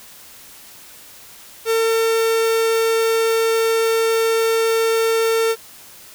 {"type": "tone", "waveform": "45% pulse", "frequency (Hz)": 451.8, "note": "A4", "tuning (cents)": 46, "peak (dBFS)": -15, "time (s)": [1.65, 5.56], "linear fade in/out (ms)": 50, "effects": ["white hiss -42 dBFS RMS until 6.14 s"]}